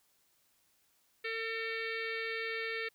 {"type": "harmonic tone with a mistuned harmonic", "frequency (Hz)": 451.1, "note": "A4", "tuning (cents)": 43, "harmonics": [1, 3, 4, 5, 6, 7, 8, 9, 10], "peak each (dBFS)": [-40, -46, -40, -40, -47, -52, -50, -52, -53], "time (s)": [1.24, 2.89], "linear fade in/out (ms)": 10, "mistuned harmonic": 8, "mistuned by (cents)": 22, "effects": ["white hiss -72 dBFS RMS until 2.94 s"]}